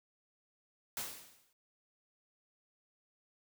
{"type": "noise with exponential decay", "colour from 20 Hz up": "white", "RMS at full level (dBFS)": -37, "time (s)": [0.97, 1.53], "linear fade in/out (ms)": 2, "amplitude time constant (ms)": 120, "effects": []}